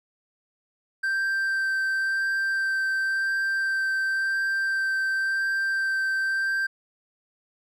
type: tone with vibrato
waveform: triangle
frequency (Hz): 1567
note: G6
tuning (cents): -1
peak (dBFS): -21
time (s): 1.03-6.67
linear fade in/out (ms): 10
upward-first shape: sine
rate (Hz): 0.94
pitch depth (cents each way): 10
effects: none